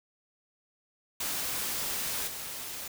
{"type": "noise with level steps", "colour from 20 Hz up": "white", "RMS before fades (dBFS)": [-33, -39], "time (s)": [1.2, 2.88], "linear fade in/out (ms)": 5, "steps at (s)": 2.27, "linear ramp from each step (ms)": 10, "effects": []}